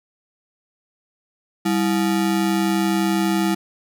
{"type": "ring-modulated tone", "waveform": "square", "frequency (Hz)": 261.9, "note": "C4", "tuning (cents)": 2, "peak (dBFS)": -15, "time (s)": [1.65, 3.55], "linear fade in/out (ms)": 10, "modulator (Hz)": 65.9, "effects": []}